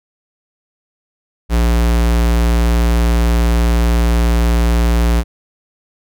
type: tone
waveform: square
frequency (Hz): 58.27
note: A#1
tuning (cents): 0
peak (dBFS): -11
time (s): 1.49-5.24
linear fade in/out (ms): 50
effects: none